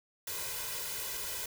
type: noise with comb filter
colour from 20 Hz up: white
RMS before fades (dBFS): -38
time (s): 0.27-1.46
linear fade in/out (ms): 5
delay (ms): 2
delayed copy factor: +0.85
effects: none